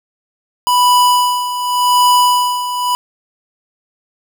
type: tone with tremolo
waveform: square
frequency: 987.8 Hz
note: B5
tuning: in tune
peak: -8 dBFS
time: 0.67-2.95 s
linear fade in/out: 0 ms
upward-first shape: sine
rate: 0.87 Hz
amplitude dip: 70%
effects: none